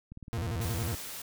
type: click train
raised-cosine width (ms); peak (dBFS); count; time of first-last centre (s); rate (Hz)
5; -32; 14; 0.12-0.819; 18.6
type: tone with vibrato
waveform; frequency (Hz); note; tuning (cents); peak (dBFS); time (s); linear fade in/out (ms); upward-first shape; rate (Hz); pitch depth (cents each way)
40% pulse; 98; G2; 0; -30; 0.33-0.95; 0; square; 11; 290
type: noise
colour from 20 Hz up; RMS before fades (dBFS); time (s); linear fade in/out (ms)
white; -41; 0.61-1.22; 5
effects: none